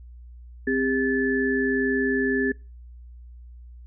sine tone cluster, 259.9 / 401.7 / 1738 Hz, C4 / G4 / A6, -11 / +42 / -22 cents, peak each -24 / -25 / -26 dBFS, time 0.67-2.52 s, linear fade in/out 5 ms, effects noise-tail reverb RT60 0.3 s tail -24 dB re dry + added 60 Hz sine -41 dBFS peak until 3.86 s

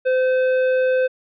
triangle tone with tanh clipping, 514 Hz, C5, 31 cents flat, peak -17 dBFS, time 0.05-1.08 s, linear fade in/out 20 ms, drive 15 dB, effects resampled to 8000 Hz

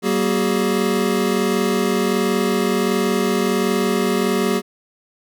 square tone cluster, 191.5 / 236.7 / 375.9 / 417.3 Hz, G3 / A#3 / F#4 / G#4, -40 / +27 / +27 / +8 cents, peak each -23 dBFS, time 0.02-4.62 s, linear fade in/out 50 ms, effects none

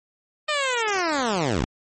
10% pulse linear sweep, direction down, 618 to 46.25 Hz, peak -13 dBFS, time 0.48-1.65 s, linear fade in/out 10 ms, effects MP3 32 kbps

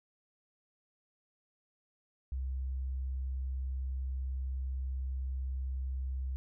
sine tone, 65.41 Hz, C2, in tune, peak -33 dBFS, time 2.32-6.36 s, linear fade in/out 0 ms, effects none

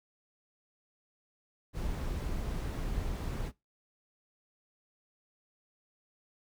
brown noise, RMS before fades -35 dBFS, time 1.73-3.52 s, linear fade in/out 50 ms, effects noise-tail reverb RT60 0.2 s tail -20 dB re dry

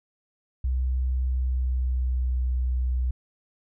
sine tone with pitch glide, 63.8 to 62.67 Hz, C2 to B1, -43 to +26 cents, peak -22 dBFS, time 0.64-3.11 s, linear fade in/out 5 ms, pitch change -31 cents, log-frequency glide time 1.21-2.38 s, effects none

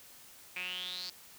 sawtooth tone with band-pass filter sweep, 181.7 Hz, F#3, 31 cents flat, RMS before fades -40 dBFS, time 0.56-1.1 s, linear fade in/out 5 ms, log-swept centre 2400 to 4700 Hz, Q 9.6, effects white hiss -55 dBFS RMS until 1.38 s

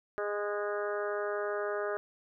harmonic tone with a mistuned harmonic, 206 Hz, G#3, 14 cents flat, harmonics 2 / 3 / 4 / 5 / 6 / 7 / 8 / 9, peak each -34 / -36 / -45 / -47 / -40 / -42 / -44 / -53 dBFS, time 0.18-1.97 s, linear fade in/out 0 ms, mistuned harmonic 7, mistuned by +22 cents, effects none

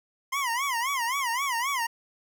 25% pulse tone with vibrato, 1021 Hz, C6, 43 cents flat, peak -22 dBFS, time 0.32-1.87 s, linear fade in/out 10 ms, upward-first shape sine, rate 3.8 Hz, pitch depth 190 cents each way, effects none

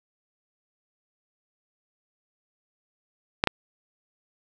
clicks, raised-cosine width 0.3 ms, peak -3 dBFS, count 2, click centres 3.439 / 3.473 s, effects none

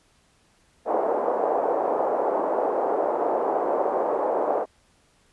pink band-pass noise, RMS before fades -24 dBFS, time 0.85-4.66 s, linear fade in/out 50 ms, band 420 to 840 Hz, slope 24 dB/octave, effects pink hiss -62 dBFS RMS until 5.32 s + resampled to 24000 Hz

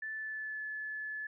sine tone with pitch glide, 1754 to 1724.9 Hz, A6 to A6, -6 to -35 cents, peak -37 dBFS, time 0.02-1.27 s, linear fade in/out 5 ms, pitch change -29 cents, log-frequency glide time 0.12-0.63 s, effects none

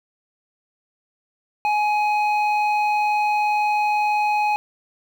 square tone with low-pass filter, 839 Hz, G#5, 17 cents sharp, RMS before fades -20 dBFS, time 1.65-4.56 s, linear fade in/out 0 ms, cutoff 2400 Hz, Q 1.3, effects 8-bit

